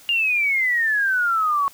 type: exponential sweep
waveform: sine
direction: down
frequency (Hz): 2836 to 1100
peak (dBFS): -17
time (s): 0.09-1.68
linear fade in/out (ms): 0
effects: white hiss -48 dBFS RMS until 1.73 s